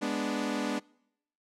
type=chord; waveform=sawtooth; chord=G# diminished; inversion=none; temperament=equal; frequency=207.7 / 246.9 / 293.7 Hz; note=G#3 / B3 / D4; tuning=0 / 0 / 0 cents; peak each=-31 / -30 / -29 dBFS; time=0.01-0.8 s; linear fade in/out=20 ms; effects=noise-tail reverb RT60 0.8 s tail -26 dB re dry + low-pass 8000 Hz 12 dB/octave